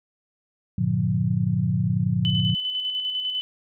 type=chord; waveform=sine; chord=G minor seventh; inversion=none; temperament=equal with one note detuned; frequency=98 / 116.54 / 146.83 / 178.7 Hz; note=G2 / Bb2 / D3 / F3; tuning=0 / 0 / 0 / +40 cents; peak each=-29 / -24 / -26 / -24 dBFS; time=0.78-2.55 s; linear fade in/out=5 ms
type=tone with tremolo; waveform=sine; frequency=3014 Hz; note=F#7; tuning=31 cents sharp; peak=-23 dBFS; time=2.25-3.41 s; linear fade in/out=0 ms; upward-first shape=square; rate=10 Hz; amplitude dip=35%
effects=none